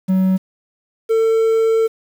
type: tone pair in turn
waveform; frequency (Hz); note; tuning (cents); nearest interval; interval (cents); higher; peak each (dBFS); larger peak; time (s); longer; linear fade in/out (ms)
triangle; 188.1 / 448.5; F#3 / A4; +29 / +33; octave + minor third; 1504; second; -10; neither; 0.08-0.38 / 1.09-1.88; second; 20
effects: 7-bit